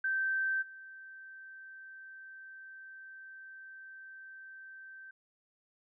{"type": "tone with level steps", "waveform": "sine", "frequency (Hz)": 1555, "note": "G6", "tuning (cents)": -14, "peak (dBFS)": [-29, -47], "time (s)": [0.04, 5.11], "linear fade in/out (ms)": 5, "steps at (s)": 0.61, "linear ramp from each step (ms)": 20, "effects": []}